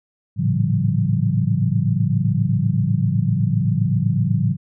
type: tone cluster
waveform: sine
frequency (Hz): 108.1 / 115.9 / 140.2 / 168.8 / 189.3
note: A2 / A#2 / C#3 / E3 / F#3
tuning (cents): -30 / -10 / +20 / +41 / +40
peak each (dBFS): -21 / -24 / -21 / -22 / -24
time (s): 0.36-4.57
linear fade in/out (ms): 50
effects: none